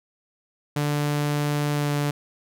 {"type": "tone with pitch glide", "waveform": "sawtooth", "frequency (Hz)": [146.83, 145.48], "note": ["D3", "D3"], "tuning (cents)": [0, -16], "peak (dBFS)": -18, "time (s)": [0.76, 2.11], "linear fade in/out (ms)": 5, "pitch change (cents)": -16, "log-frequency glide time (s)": [1.74, 1.92], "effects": []}